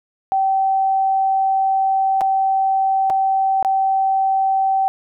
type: tone with dropouts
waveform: sine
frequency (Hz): 772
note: G5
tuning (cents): -27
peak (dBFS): -14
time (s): 0.32-4.88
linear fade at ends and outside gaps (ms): 0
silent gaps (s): 2.209-2.215 / 3.099-3.103 / 3.627-3.648
effects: none